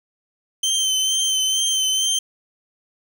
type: tone with vibrato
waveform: 25% pulse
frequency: 3103 Hz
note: G7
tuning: 18 cents flat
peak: -14 dBFS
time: 0.63-2.19 s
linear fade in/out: 5 ms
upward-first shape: sine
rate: 2.2 Hz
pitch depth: 28 cents each way
effects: none